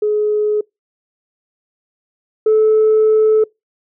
sine tone pair in turn, 422 / 434.4 Hz, G#4 / A4, +28 / -22 cents, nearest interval minor second, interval 50 cents, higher second, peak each -12 / -7 dBFS, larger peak second, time 0.02-0.61 / 2.46-3.44 s, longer second, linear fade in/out 5 ms, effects noise-tail reverb RT60 0.2 s tail -26 dB re dry + tanh soft clip ceiling -6 dBFS

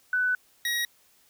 sine / 25% pulse tone pair in turn, 1496 / 1897.2 Hz, F#6 / A#6, +19 / +30 cents, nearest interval major third, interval 411 cents, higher second, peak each -22 dBFS, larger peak neither, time 0.13-0.35 / 0.65-0.85 s, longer first, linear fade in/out 2 ms, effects white hiss -62 dBFS RMS until 1.29 s

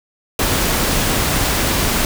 pink noise, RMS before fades -17 dBFS, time 0.39-2.05 s, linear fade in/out 2 ms, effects none

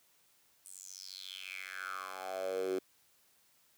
10% pulse tone with high-pass filter sweep, 94.3 Hz, F#2, 33 cents sharp, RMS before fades -41 dBFS, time 0.65-2.79 s, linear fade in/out 5 ms, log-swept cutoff 9200 to 340 Hz, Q 6.2, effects white hiss -69 dBFS RMS until 3.77 s + high-pass 60 Hz 12 dB/octave

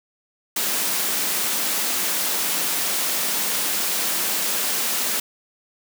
white high-pass noise, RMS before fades -23 dBFS, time 0.56-5.2 s, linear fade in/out 5 ms, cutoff 160 Hz, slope 96 dB/octave, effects none

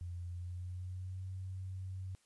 sine tone with pitch glide, 87.6 to 93.89 Hz, F2 to F#2, +6 to +26 cents, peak -40 dBFS, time 0.01-2.15 s, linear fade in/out 0 ms, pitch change +120 cents, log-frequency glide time 0.29-1.25 s, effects white hiss -72 dBFS RMS until 2.25 s + resampled to 24000 Hz

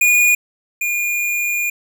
square tone pair in turn, 2445 / 2424 Hz, D#7 / D#7, -31 / -46 cents, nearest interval unison, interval 15 cents, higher first, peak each -11 / -18 dBFS, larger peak first, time 0.01-0.35 / 0.81-1.7 s, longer second, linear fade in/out 5 ms, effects none

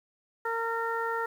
harmonic tone, 458.5 Hz, A#4, 29 cents flat, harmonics 1 / 2 / 3 / 4, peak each -33 / -33 / -33 / -37 dBFS, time 0.45-1.26 s, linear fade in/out 5 ms, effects 9-bit

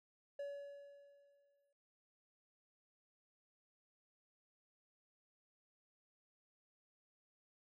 triangle tone with exponential decay, 567 Hz, C#5, 39 cents sharp, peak -39 dBFS, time 0.39-1.73 s, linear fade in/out 5 ms, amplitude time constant 290 ms, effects none

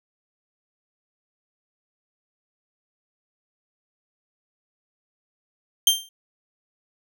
sawtooth tone with exponential decay, 3160 Hz, G7, 13 cents sharp, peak -8 dBFS, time 5.87-6.09 s, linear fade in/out 2 ms, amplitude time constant 46 ms, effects none

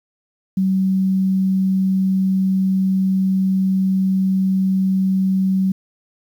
sine tone, 190 Hz, F#3, 46 cents sharp, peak -14 dBFS, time 0.57-5.72 s, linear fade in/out 5 ms, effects 8-bit

